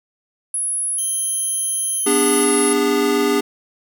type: tone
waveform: sine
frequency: 10710 Hz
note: E9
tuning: 26 cents sharp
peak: -19 dBFS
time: 0.54-2.73 s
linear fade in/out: 2 ms
type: tone with pitch glide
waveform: 5% pulse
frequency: 3136 to 3034 Hz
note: G7 to F#7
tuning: 0 to +43 cents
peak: -21 dBFS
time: 0.98-2.44 s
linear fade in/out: 5 ms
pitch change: -57 cents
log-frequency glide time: 1.95-2.19 s
type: chord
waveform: square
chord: G# diminished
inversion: first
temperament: equal with one note detuned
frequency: 246.9 / 293.7 / 405.4 Hz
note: B3 / D4 / G#4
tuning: 0 / 0 / -42 cents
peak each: -23 / -21 / -18 dBFS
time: 2.06-3.41 s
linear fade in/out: 10 ms
effects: none